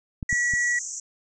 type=clicks; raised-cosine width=5 ms; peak=-18 / -19 / -23 dBFS; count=3; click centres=0.228 / 0.328 / 0.537 s
type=band-pass noise; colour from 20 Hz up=pink; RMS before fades=-34 dBFS; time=0.29-1 s; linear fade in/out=5 ms; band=5900 to 7600 Hz; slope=96 dB/octave
type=tone; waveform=sine; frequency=1935 Hz; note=B6; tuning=36 cents flat; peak=-21 dBFS; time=0.29-0.79 s; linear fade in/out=5 ms
effects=none